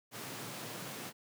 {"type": "high-pass noise", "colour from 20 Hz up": "pink", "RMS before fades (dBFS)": -44, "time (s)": [0.11, 1.13], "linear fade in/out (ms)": 50, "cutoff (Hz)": 110, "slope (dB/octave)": 96, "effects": []}